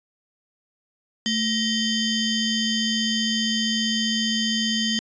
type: ring-modulated tone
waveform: sawtooth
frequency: 1661.2 Hz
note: G#6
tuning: in tune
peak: -14 dBFS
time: 1.26-4.99 s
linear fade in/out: 0 ms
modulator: 1440 Hz
effects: resampled to 16000 Hz